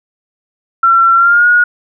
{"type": "tone with pitch glide", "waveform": "sine", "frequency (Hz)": [1356, 1445], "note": ["E6", "F#6"], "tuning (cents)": [49, -41], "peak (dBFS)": -5, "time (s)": [0.83, 1.64], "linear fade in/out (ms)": 5, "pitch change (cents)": 110, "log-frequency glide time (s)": [1.15, 1.47], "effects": []}